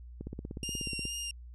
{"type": "click train", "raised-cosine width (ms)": 3, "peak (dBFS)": -26, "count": 15, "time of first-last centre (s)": [0.21, 1.053], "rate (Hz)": 16.6}
{"type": "tone with vibrato", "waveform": "20% pulse", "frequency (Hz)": 2794, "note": "F7", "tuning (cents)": 0, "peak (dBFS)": -30, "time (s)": [0.63, 1.31], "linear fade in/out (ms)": 2, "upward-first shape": "sine", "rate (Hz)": 2.3, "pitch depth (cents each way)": 21}
{"effects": ["added 60 Hz sine -45 dBFS peak until 1.54 s", "resampled to 32000 Hz"]}